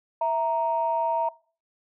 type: tone pair together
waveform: sine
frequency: 657.6 / 932.3 Hz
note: E5 / A#5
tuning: -4 / 0 cents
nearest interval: tritone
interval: 604 cents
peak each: -25 / -23 dBFS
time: 0.21-1.29 s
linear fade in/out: 5 ms
effects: noise-tail reverb RT60 0.4 s tail -22 dB re dry + tanh soft clip ceiling -14 dBFS